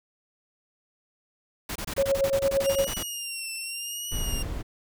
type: noise bursts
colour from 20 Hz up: pink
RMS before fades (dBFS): -33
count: 15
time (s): 1.69-3.03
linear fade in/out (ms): 5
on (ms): 66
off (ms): 25
type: tone with tremolo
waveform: sine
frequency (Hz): 549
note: C#5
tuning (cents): -17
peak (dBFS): -18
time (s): 1.98-2.87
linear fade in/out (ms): 0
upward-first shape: triangle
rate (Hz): 8.8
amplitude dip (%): 80
type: tone with vibrato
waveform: 15% pulse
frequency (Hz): 2800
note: F7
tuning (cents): +4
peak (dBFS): -25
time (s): 2.64-4.43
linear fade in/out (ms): 10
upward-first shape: triangle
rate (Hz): 0.85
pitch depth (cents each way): 83
type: noise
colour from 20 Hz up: brown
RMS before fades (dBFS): -30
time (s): 4.11-4.63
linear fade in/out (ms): 20
effects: none